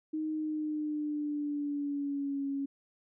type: tone with pitch glide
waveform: sine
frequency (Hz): 311.1 to 277.2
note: D#4 to C#4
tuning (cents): 0 to 0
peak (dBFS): -31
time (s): 0.13-2.66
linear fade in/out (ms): 10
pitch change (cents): -200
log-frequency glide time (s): 0.31-2.46
effects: none